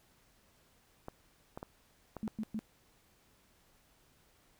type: clicks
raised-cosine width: 1 ms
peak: -28 dBFS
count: 5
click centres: 1.084 / 1.575 / 1.629 / 2.167 / 2.279 s
type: tone bursts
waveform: sine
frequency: 217.5 Hz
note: A3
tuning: 20 cents flat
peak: -34 dBFS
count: 3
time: 2.23-2.591 s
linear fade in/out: 0 ms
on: 47 ms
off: 110 ms
effects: pink hiss -68 dBFS RMS until 4.59 s